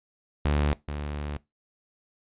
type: tone pair in turn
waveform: sawtooth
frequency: 73.4 / 73.4 Hz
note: D2 / D2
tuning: 0 / 0 cents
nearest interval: unison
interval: 0 cents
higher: neither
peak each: -18 / -27 dBFS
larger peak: first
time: 0.45-0.73 / 0.88-1.37 s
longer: second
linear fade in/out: 0 ms
effects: noise-tail reverb RT60 0.2 s tail -21 dB re dry + resampled to 8000 Hz